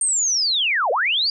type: linear two-way sweep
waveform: sine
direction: down then up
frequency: 8800 to 440 to 4845 Hz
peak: -17 dBFS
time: 0.01-1.3 s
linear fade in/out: 2 ms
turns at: 0.91 s
effects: none